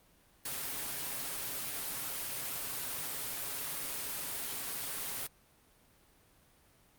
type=noise with comb filter; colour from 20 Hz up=white; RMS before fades=-38 dBFS; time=0.45-5.27 s; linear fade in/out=5 ms; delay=7.2 ms; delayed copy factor=+0.5; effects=pink hiss -65 dBFS RMS until 6.98 s + Opus 32 kbps